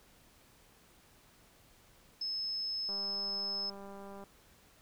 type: tone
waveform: sine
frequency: 5200 Hz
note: E8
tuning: 24 cents flat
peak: -34 dBFS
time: 2.21-3.7 s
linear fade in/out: 5 ms
type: click train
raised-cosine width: 1 ms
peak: -36 dBFS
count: 268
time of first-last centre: 2.89-4.238 s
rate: 198 Hz
effects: pink hiss -63 dBFS RMS until 4.81 s